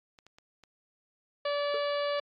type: clicks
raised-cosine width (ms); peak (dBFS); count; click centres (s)
0.2; -36; 4; 0.188 / 0.266 / 0.385 / 0.637
type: harmonic tone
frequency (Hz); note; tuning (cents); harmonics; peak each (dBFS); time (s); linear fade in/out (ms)
577; D5; -31; 1 / 2 / 3 / 4 / 5 / 6 / 7 / 8; -29 / -36 / -41 / -44 / -43 / -45 / -46 / -46; 1.45-2.2; 5
type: tone with exponential decay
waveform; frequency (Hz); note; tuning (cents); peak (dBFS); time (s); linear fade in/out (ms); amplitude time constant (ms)
triangle; 450.4; A4; +40; -29; 1.74-1.86; 2; 24
effects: AAC 48 kbps